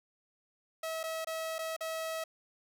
sawtooth tone with dropouts, 645 Hz, E5, 38 cents flat, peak -31 dBFS, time 0.83-2.24 s, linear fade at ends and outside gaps 5 ms, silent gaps 1.032-1.037 / 1.247-1.27 / 1.584-1.589 / 1.765-1.807 s, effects none

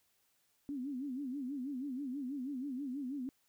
sine tone with vibrato, 268.3 Hz, C4, 44 cents sharp, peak -37 dBFS, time 0.69-3.29 s, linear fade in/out 0 ms, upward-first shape sine, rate 6.2 Hz, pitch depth 150 cents each way, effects white hiss -75 dBFS RMS until 3.48 s

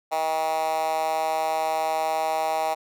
10% pulse tone with high-pass filter, 159 Hz, D#3, 38 cents sharp, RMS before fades -25 dBFS, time 0.11-2.75 s, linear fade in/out 20 ms, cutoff 730 Hz, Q 4.6, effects none

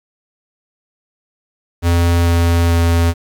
square tone with pitch steps, 85.6 / 85.06 / 84.52 Hz, F2 / F2 / E2, -34 / -45 / +44 cents, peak -11 dBFS, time 1.82-3.14 s, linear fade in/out 50 ms, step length 440 ms, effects 7-bit

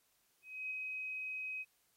sine tone with ADSR envelope, 2529 Hz, D#7, 28 cents sharp, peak -37 dBFS, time 0.42-1.65 s, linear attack 290 ms, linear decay 5 ms, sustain -2 dB, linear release 40 ms, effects white hiss -75 dBFS RMS until 1.96 s + AAC 48 kbps

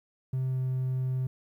triangle tone with pitch glide, 130.3 to 129.4 Hz, C3 to C3, -7 to -19 cents, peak -24 dBFS, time 0.33-1.27 s, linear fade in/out 5 ms, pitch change -12 cents, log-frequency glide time 0.48-0.59 s, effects tanh soft clip ceiling -21 dBFS + 11-bit

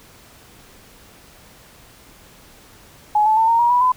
sine tone with pitch steps, 843 / 868.7 / 895.2 / 922.5 / 950.6 / 979.6 / 1009.5 Hz, G#5 / A5 / A5 / A#5 / A#5 / B5 / B5, +26 / -22 / +30 / -18 / +34 / -14 / +38 cents, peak -12 dBFS, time 3.15-3.92 s, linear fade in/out 5 ms, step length 110 ms, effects pink hiss -47 dBFS RMS until 3.96 s

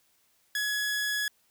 sawtooth tone, 1685 Hz, G#6, 25 cents sharp, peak -24 dBFS, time 0.55-1.28 s, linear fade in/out 2 ms, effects white hiss -68 dBFS RMS until 1.5 s

